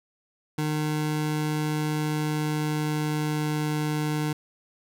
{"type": "tone with pitch glide", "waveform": "25% pulse", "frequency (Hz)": [152.5, 151.62], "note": ["D#3", "D#3"], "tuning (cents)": [-34, -44], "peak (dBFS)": -21, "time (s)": [0.58, 4.33], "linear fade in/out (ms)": 5, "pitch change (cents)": -10, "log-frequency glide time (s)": [1.92, 3.64], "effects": []}